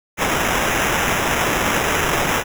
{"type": "noise with sample-and-hold", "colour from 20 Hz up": "white", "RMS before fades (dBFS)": -19, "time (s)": [0.17, 2.44], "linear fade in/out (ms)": 50, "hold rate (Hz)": 4410, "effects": []}